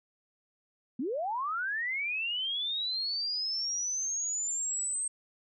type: linear sweep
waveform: sine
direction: up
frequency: 220 to 8372 Hz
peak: -30 dBFS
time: 0.99-5.08 s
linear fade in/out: 5 ms
effects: none